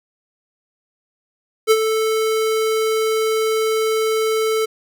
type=tone with ADSR envelope; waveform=square; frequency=440 Hz; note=A4; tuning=in tune; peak=-9 dBFS; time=1.67-4.66 s; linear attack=39 ms; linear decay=50 ms; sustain=-8 dB; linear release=14 ms; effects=none